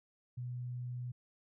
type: tone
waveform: sine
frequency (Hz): 123.47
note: B2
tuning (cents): 0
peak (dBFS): -38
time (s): 0.37-1.12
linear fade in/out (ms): 10
effects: none